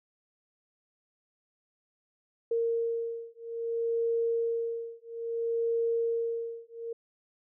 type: beating tone pair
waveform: sine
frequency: 461.8 / 462.4 Hz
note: A#4 / A#4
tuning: -16 / -14 cents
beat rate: 0.6 Hz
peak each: -31 dBFS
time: 2.51-6.93 s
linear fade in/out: 5 ms
effects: none